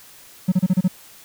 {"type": "tone bursts", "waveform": "triangle", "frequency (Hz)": 184.1, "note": "F#3", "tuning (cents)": -8, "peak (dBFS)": -10, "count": 6, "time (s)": [0.48, 0.881], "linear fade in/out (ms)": 10, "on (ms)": 41, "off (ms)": 31, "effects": ["tanh soft clip ceiling -7 dBFS", "white hiss -46 dBFS RMS until 1.24 s"]}